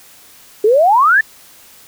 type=exponential sweep; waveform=sine; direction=up; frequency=403.4 to 1815 Hz; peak=-7 dBFS; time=0.64-1.21 s; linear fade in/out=5 ms; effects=white hiss -43 dBFS RMS until 1.87 s